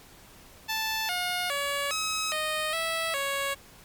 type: tone with pitch steps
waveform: 10% pulse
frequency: 879 / 718 / 566 / 1278 / 619 / 655 / 555 Hz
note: A5 / F5 / C#5 / D#6 / D#5 / E5 / C#5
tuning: -2 / +48 / +36 / +46 / -9 / -11 / +2 cents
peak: -19 dBFS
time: 0.68-3.55 s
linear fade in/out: 20 ms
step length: 410 ms
effects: pink hiss -52 dBFS RMS until 3.84 s + MP3 96 kbps